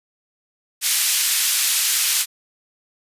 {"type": "band-pass noise", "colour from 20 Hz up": "white", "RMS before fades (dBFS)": -19, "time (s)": [0.81, 2.26], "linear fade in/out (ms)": 50, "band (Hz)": [2200, 13000], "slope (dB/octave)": 12, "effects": ["resampled to 32000 Hz"]}